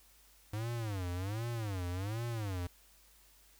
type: tone with vibrato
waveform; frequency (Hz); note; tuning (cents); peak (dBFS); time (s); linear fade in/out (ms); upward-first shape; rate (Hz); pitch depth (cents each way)
square; 102.3; G#2; -26; -36; 0.53-2.67; 5; sine; 1.3; 260
effects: added 50 Hz sine -66 dBFS peak until 3.59 s + white hiss -64 dBFS RMS until 3.59 s